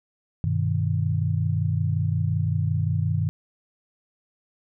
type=chord; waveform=sine; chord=G augmented; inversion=none; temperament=equal; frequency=98 / 123.47 / 155.56 Hz; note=G2 / B2 / D#3; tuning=0 / 0 / 0 cents; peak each=-24 / -27 / -25 dBFS; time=0.44-3.29 s; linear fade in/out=0 ms; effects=none